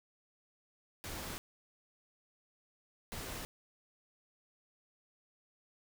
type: noise bursts at uneven times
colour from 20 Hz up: pink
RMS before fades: -43 dBFS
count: 2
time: 1.04-1.38 / 3.12-3.45 s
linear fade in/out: 0 ms
effects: none